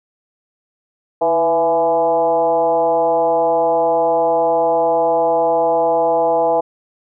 sine tone with frequency modulation, 666 Hz, E5, 18 cents sharp, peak -12 dBFS, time 1.21-6.61 s, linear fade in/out 10 ms, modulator 171 Hz, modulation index 1.3, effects none

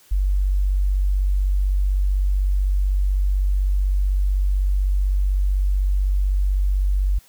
sine tone, 47.94 Hz, G1, 38 cents flat, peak -16 dBFS, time 0.11-7.19 s, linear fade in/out 10 ms, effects white hiss -53 dBFS RMS until 7.28 s

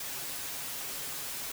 white noise with comb filter, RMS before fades -38 dBFS, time 0-1.52 s, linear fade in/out 5 ms, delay 7.3 ms, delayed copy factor +0.55, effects none

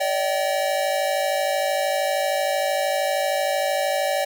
square tone cluster, 574 / 627 / 769 Hz, D5 / D#5 / G5, -40 / +13 / -33 cents, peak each -24 / -28 / -26 dBFS, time 0-4.25 s, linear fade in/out 10 ms, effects none

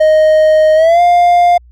triangle tone with pitch glide, 622.3 to 702.6 Hz, D#5 to F5, 0 to +10 cents, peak -3 dBFS, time 0-1.58 s, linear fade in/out 10 ms, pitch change +210 cents, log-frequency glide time 0.75-1.01 s, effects added 60 Hz sine -38 dBFS peak until 1.71 s

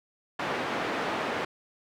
pink band-pass noise, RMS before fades -31 dBFS, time 0.39-1.45 s, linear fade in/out 5 ms, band 300 to 2200 Hz, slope 12 dB/octave, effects none

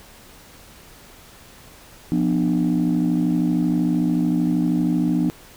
sine chord, B diminished, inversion second, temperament equal with one note detuned, 174.61 / 246.9 / 300 Hz, F3 / B3 / D4, 0 / 0 / +37 cents, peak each -20 dBFS, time 2.12-5.3 s, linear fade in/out 0 ms, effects tanh soft clip ceiling -12 dBFS + pink hiss -46 dBFS RMS until 5.56 s

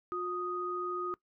sine tone pair together, 358.4 / 1244.5 Hz, F4 / D#6, +45 / 0 cents, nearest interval octave + minor seventh, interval 2155 cents, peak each -36 / -35 dBFS, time 0.12-1.14 s, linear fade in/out 0 ms, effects noise-tail reverb RT60 0.1 s tail -20 dB re dry

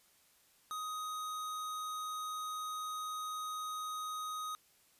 square tone, 1252 Hz, D#6, 10 cents sharp, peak -39 dBFS, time 0.71-4.55 s, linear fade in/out 0 ms, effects white hiss -68 dBFS RMS until 4.99 s + resampled to 32000 Hz

